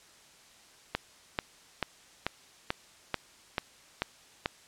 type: click train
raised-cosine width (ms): 0.3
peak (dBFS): -12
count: 9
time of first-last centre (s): 0.95-4.459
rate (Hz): 2.28
effects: white hiss -57 dBFS RMS until 4.67 s + low-pass 8000 Hz 12 dB/octave